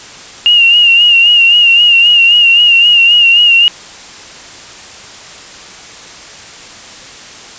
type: tone with vibrato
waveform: sine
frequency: 2814 Hz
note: F7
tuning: 12 cents sharp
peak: -3 dBFS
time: 0.46-3.68 s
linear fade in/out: 0 ms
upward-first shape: sine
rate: 3.8 Hz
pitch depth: 53 cents each way
effects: white hiss -31 dBFS RMS until 7.58 s + resampled to 16000 Hz